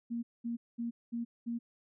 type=tone bursts; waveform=sine; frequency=234.7 Hz; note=A#3; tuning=12 cents sharp; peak=-33 dBFS; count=5; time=0.1-1.59 s; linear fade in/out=20 ms; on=130 ms; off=210 ms; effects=none